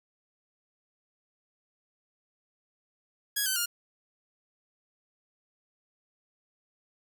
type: tone with pitch steps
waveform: 5% pulse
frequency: 1661.2 / 1532.2 / 1413.1 Hz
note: G#6 / G6 / F6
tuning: 0 / -40 / +20 cents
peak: -16 dBFS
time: 3.36-3.66 s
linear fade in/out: 10 ms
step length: 100 ms
effects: none